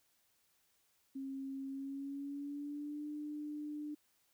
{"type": "tone with pitch glide", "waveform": "sine", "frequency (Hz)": [270.1, 298], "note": ["C#4", "D4"], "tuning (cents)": [-45, 25], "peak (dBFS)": -40, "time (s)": [1.15, 3.95], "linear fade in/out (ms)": 10, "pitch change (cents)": 170, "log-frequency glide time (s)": [1.67, 3.07], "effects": ["white hiss -75 dBFS RMS until 4.33 s"]}